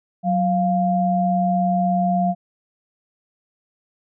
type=tone pair together; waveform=sine; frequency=185 / 698.5 Hz; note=F#3 / F5; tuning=0 / 0 cents; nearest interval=octave + major seventh; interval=2300 cents; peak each=-19 dBFS; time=0.23-2.35 s; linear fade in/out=50 ms; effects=none